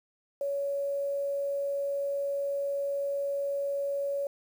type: tone with quantisation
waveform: sine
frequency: 561 Hz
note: C#5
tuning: 21 cents sharp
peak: -28 dBFS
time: 0.41-4.27 s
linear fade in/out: 2 ms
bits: 9
effects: none